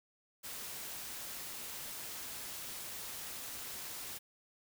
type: noise with amplitude modulation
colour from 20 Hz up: white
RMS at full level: -43 dBFS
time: 0.43-4.19 s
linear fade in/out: 20 ms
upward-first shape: sine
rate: 294 Hz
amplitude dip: 30%
effects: none